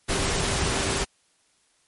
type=tone in noise; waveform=sine; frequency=392 Hz; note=G4; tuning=in tune; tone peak=-34 dBFS; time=0.08-1.05 s; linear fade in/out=20 ms; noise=pink; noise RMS=-25 dBFS; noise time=0.08-1.05 s; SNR=-12 dB; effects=white hiss -65 dBFS RMS until 1.87 s + MP3 48 kbps